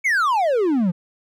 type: exponential sweep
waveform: triangle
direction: down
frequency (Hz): 2288 to 164.81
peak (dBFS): -14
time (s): 0.04-0.92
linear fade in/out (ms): 20
effects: none